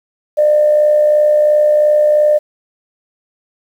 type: tone with amplitude modulation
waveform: sine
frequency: 600 Hz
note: D5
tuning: 37 cents sharp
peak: -5 dBFS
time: 0.37-2.39 s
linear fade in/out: 20 ms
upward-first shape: sine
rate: 62.9 Hz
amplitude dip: 40%
effects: tanh soft clip ceiling -1 dBFS + 7-bit